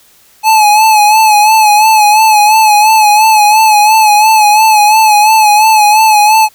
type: tone with vibrato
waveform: square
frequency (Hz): 856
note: A5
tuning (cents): -48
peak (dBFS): -4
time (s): 0.43-6.49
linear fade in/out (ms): 50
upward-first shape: sine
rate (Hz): 2.9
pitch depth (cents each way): 54
effects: white hiss -45 dBFS RMS until 6.54 s